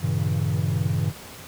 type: chord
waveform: triangle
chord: G diminished seventh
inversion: none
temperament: equal with one note detuned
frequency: 98 / 116.54 / 138.59 / 161.89 Hz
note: G2 / Bb2 / Db3 / Fb3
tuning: 0 / 0 / 0 / -31 cents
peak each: -23 / -26 / -24 / -25 dBFS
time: 0-1.13 s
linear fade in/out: 50 ms
effects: pink hiss -41 dBFS RMS until 1.47 s + high-pass 60 Hz 12 dB/octave